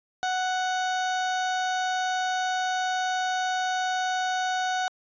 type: tone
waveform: 30% pulse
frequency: 741 Hz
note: F#5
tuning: 2 cents sharp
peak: -22 dBFS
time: 0.23-4.88 s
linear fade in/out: 0 ms
effects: resampled to 16000 Hz